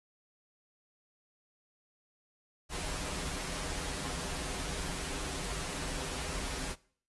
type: noise with comb filter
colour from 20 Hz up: pink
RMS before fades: -37 dBFS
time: 2.69-6.76 s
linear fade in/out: 50 ms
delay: 9 ms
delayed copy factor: -0.85
effects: noise-tail reverb RT60 0.5 s tail -21 dB re dry + resampled to 24000 Hz